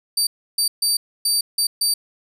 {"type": "tone bursts at uneven times", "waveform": "25% pulse", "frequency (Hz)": 4636, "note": "D8", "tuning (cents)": -23, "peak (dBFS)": -12, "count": 6, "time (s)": [[0.17, 0.27], [0.58, 0.68], [0.82, 0.97], [1.25, 1.41], [1.58, 1.67], [1.81, 1.94]], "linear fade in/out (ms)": 5, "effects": []}